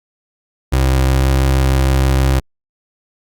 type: tone with pitch glide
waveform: 30% pulse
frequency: 65.8 to 66.37 Hz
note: C2 to C2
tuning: +10 to +25 cents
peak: -8 dBFS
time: 0.72-2.4 s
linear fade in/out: 10 ms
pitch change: +15 cents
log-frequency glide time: 1.06-1.27 s
effects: Opus 48 kbps